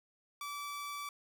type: tone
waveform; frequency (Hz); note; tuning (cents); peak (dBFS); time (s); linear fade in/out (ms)
sawtooth; 1156; D6; -28; -36; 0.41-1.09; 2
effects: none